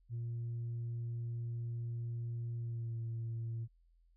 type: tone with pitch glide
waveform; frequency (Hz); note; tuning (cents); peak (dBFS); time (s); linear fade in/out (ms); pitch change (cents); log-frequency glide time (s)
sine; 117.5 to 114.68; A#2 to A#2; +14 to -28; -35; 0.09-3.68; 50; -42; 2.58-2.99
effects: tanh soft clip ceiling -35 dBFS + added 42 Hz sine -65 dBFS peak until 4.16 s